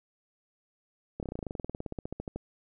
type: slowing click train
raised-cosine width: 2 ms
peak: -22 dBFS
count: 24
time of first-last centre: 1.2-2.36 s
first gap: 28 ms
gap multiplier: 1.05
effects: none